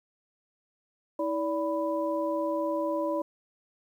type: tone cluster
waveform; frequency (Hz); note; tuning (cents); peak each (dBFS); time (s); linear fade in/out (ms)
sine; 321.8 / 578 / 990; E4 / D5 / B5; -42 / -28 / +4; -31 / -29 / -34; 1.19-3.22; 5
effects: 10-bit